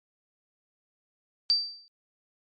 sine tone with exponential decay, 4660 Hz, D8, 14 cents flat, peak -17 dBFS, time 1.5-1.88 s, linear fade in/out 0 ms, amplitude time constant 82 ms, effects MP3 48 kbps

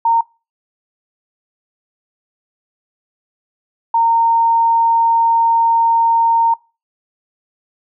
sine tone pair in turn, 920 / 920 Hz, A#5 / A#5, -23 / -23 cents, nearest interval unison, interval 0 cents, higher neither, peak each -10 dBFS, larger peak neither, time 0.05-0.21 / 3.94-6.54 s, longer second, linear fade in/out 5 ms, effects noise-tail reverb RT60 0.3 s tail -23 dB re dry

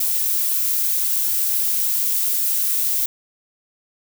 violet noise, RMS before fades -20 dBFS, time 0-3.06 s, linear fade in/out 5 ms, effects none

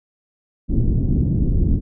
pink low-pass noise, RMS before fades -17 dBFS, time 0.68-1.81 s, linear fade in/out 50 ms, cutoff 280 Hz, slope 24 dB/octave, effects none

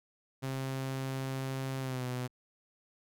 sawtooth tone with pitch glide, 133.2 to 125.72 Hz, C3 to B2, +31 to +31 cents, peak -30 dBFS, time 0.42-2.28 s, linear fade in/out 20 ms, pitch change -100 cents, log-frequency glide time 1.8-2.05 s, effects Opus 48 kbps

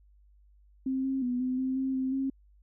sine tone with pitch steps, 263.6 / 267.1 / 247.1 / 255.5 / 261 / 265.1 / 261.5 / 268.6 Hz, C4 / C4 / B3 / C4 / C4 / C4 / C4 / C4, +13 / +36 / +1 / -41 / -4 / +23 / -1 / +46 cents, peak -27 dBFS, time 0.86-2.3 s, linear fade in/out 5 ms, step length 180 ms, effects added 50 Hz sine -57 dBFS peak until 2.62 s

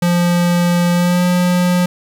square tone with pitch glide, 174.61 to 178.59 Hz, F3 to F3, 0 to +39 cents, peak -12 dBFS, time 0.02-1.86 s, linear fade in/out 5 ms, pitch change +39 cents, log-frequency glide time 0.92-1.23 s, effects 9-bit

